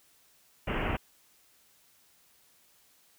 pink low-pass noise, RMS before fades -31 dBFS, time 0.67-0.97 s, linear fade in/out 10 ms, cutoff 3000 Hz, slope 96 dB/octave, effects white hiss -64 dBFS RMS until 3.18 s

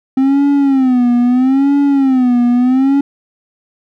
triangle tone with vibrato, 261.6 Hz, C4, in tune, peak -6 dBFS, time 0.17-3.01 s, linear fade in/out 5 ms, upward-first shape sine, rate 0.77 Hz, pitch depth 140 cents each way, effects none

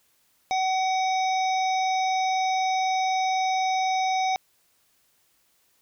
harmonic tone, 754 Hz, F#5, 32 cents sharp, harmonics 1 / 3 / 5 / 7 / 8, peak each -22 / -32 / -36 / -39 / -40 dBFS, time 0.51-4.36 s, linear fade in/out 0 ms, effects white hiss -66 dBFS RMS until 5.81 s

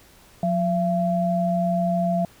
sine tone pair together, 179.1 / 678.1 Hz, F3 / E5, +44 / +49 cents, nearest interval octave + major seventh, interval 2305 cents, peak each -22 / -22 dBFS, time 0.43-2.25 s, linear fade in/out 2 ms, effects pink hiss -52 dBFS RMS until 2.4 s

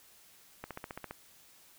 click train, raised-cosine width 0.5 ms, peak -25 dBFS, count 8, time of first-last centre 0.64-1.11 s, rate 14.9 Hz, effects white hiss -60 dBFS RMS until 1.78 s

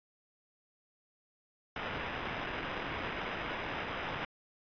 violet noise with sample-and-hold, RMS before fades -38 dBFS, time 1.76-4.25 s, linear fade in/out 2 ms, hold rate 4410 Hz, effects resampled to 11025 Hz

